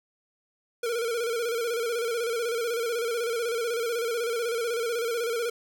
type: tone with vibrato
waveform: square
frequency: 466.2 Hz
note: A#4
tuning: in tune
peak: -27 dBFS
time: 0.83-5.5 s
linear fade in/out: 5 ms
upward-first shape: square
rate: 16 Hz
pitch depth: 54 cents each way
effects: none